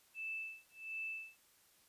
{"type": "tone with tremolo", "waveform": "sine", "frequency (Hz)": 2637, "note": "E7", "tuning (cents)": 0, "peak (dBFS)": -39, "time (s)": [0.14, 1.42], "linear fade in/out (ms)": 50, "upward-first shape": "sine", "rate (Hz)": 1.4, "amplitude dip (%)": 100, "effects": ["white hiss -69 dBFS RMS until 1.88 s", "resampled to 32000 Hz"]}